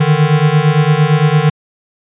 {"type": "beating tone pair", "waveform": "square", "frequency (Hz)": [147.4, 156.2], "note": ["D3", "D#3"], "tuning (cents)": [7, 7], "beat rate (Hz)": 8.8, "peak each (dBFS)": -12, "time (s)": [0, 1.5], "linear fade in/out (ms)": 10, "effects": ["resampled to 8000 Hz"]}